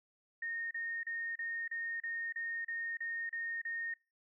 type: tone bursts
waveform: sine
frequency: 1844 Hz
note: A#6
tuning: 19 cents flat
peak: -36 dBFS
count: 11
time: 0.42-3.94 s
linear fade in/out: 5 ms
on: 290 ms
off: 33 ms
effects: noise-tail reverb RT60 0.3 s tail -25 dB re dry